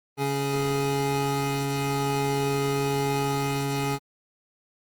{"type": "tone pair together", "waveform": "25% pulse", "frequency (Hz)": [139.3, 417.4], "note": ["C#3", "G#4"], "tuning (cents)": [9, 9], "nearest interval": "octave + perfect fifth", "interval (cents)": 1900, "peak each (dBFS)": -23, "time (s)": [0.17, 3.99], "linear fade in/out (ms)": 50, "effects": ["Opus 32 kbps"]}